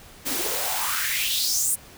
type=noise with high-pass filter sweep; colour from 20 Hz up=white; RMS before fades=-25 dBFS; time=0.25-1.76 s; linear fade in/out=20 ms; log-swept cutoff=240 to 9600 Hz; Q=4.4; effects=pink hiss -47 dBFS RMS until 1.97 s